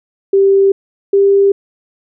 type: tone pair in turn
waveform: sine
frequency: 392 / 396.6 Hz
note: G4 / G4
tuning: 0 / +20 cents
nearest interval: unison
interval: 20 cents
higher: second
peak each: -6 dBFS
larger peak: neither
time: 0.33-0.72 / 1.13-1.52 s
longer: neither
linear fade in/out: 5 ms
effects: none